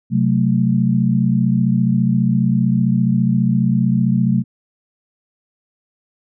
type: chord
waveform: sine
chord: F# diminished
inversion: second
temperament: equal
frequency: 130.81 / 185 / 220 Hz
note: C3 / F#3 / A3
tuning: 0 / 0 / 0 cents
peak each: -17 dBFS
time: 0.1-4.44 s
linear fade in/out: 50 ms
effects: none